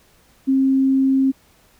sine tone, 267.3 Hz, C4, 37 cents sharp, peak -13 dBFS, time 0.47-1.32 s, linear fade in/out 20 ms, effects pink hiss -55 dBFS RMS until 1.79 s

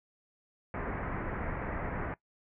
pink low-pass noise, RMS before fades -36 dBFS, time 0.74-2.14 s, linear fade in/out 2 ms, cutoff 2100 Hz, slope 48 dB/octave, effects noise-tail reverb RT60 0.1 s tail -19 dB re dry

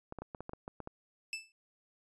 clicks, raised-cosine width 1 ms, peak -28 dBFS, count 10, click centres 0.124 / 0.187 / 0.22 / 0.348 / 0.406 / 0.494 / 0.534 / 0.679 / 0.803 / 0.874 s
sawtooth tone with exponential decay, 2637 Hz, E7, in tune, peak -30 dBFS, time 1.33-1.52 s, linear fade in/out 1 ms, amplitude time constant 41 ms
effects resampled to 22050 Hz

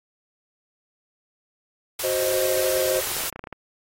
white band-stop noise, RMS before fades -28 dBFS, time 1.99-3.3 s, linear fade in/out 5 ms, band 150 to 300 Hz, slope 96 dB/octave
triangle chord, C diminished, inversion second, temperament equal, 370 / 523.3 / 622.3 Hz, Gb4 / C5 / Eb5, 0 / 0 / 0 cents, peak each -27 / -22 / -26 dBFS, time 2.03-3.01 s, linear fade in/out 20 ms
clicks, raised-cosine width 0.5 ms, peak -20 dBFS, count 12, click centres 2.958 / 3.072 / 3.116 / 3.166 / 3.206 / 3.237 / 3.327 / 3.36 / 3.393 / 3.44 / 3.472 / 3.527 s
effects AAC 48 kbps

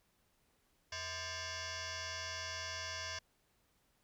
sine tone with frequency modulation, 1760 Hz, A6, in tune, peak -39 dBFS, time 0.92-3.19 s, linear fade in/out 5 ms, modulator 558 Hz, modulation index 7.4, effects tanh soft clip ceiling -35 dBFS + pink hiss -75 dBFS RMS until 4.03 s

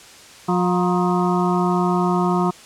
harmonic tone with a mistuned harmonic, 178.6 Hz, F3, 39 cents sharp, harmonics 1 / 2 / 4 / 5 / 6 / 7, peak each -19 / -22 / -25 / -26 / -27 / -27 dBFS, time 0.48-2.51 s, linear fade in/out 10 ms, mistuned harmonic 5, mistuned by +87 cents, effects white hiss -43 dBFS RMS until 2.65 s + low-pass 8000 Hz 12 dB/octave

